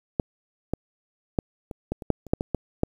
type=clicks; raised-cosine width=2 ms; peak=-8 / -12 / -8 / -21 / -13 / -23 / -6 / -28 / -6 / -13 / -10 / -7 dBFS; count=12; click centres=0.198 / 0.736 / 1.388 / 1.712 / 1.92 / 2.022 / 2.103 / 2.267 / 2.335 / 2.409 / 2.547 / 2.834 s; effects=8-bit